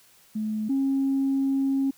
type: tone pair in turn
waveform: sine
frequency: 215.4 / 271.4 Hz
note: A3 / C#4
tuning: -37 / -36 cents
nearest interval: major third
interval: 401 cents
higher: second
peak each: -25 / -20 dBFS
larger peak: second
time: 0.35-0.69 / 0.69-1.91 s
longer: second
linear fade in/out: 10 ms
effects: tanh soft clip ceiling -17 dBFS + white hiss -57 dBFS RMS until 1.97 s